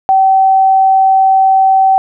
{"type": "tone", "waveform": "sine", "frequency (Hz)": 768, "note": "G5", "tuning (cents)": -36, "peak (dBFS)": -5, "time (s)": [0.09, 1.98], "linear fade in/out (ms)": 0, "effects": []}